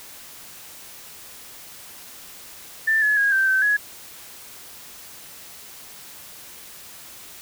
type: tone with pitch steps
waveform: sine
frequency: 1777 / 1704 / 1640 / 1562 / 1543 / 1677 Hz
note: A6 / G#6 / G#6 / G6 / G6 / G#6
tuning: +17 / +44 / -22 / -7 / -28 / +16 cents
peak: -16 dBFS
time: 2.87-3.77 s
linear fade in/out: 10 ms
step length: 150 ms
effects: white hiss -42 dBFS RMS until 7.41 s